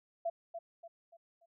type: tone with echo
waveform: sine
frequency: 673 Hz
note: E5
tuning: 36 cents sharp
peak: -31 dBFS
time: 0.25-0.3 s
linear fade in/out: 10 ms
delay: 290 ms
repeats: 4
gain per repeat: -8 dB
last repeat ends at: 1.46 s
effects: none